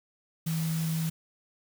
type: tone in noise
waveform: sine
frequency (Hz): 161.4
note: E3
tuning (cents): -36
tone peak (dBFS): -27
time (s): 0.46-1.1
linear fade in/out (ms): 10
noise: white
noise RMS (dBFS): -40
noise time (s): 0.46-1.1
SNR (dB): +10
effects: none